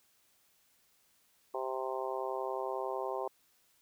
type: harmonic tone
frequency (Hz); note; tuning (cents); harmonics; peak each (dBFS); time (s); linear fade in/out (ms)
130.9; C3; +1; 3 / 4 / 5 / 6 / 7 / 8; -39 / -40 / -41 / -42 / -42 / -43; 1.54-3.28; 5
effects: white hiss -70 dBFS RMS until 3.81 s